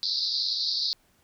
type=band-pass noise; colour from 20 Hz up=white; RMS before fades=-28 dBFS; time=0.03-0.93 s; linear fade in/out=0 ms; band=3900 to 5000 Hz; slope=96 dB/octave; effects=pink hiss -65 dBFS RMS until 1.23 s